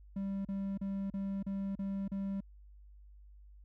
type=tone bursts; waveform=triangle; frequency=196 Hz; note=G3; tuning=in tune; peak=-32 dBFS; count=7; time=0.16-2.406 s; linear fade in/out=5 ms; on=290 ms; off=36 ms; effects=added 50 Hz sine -53 dBFS peak until 3.64 s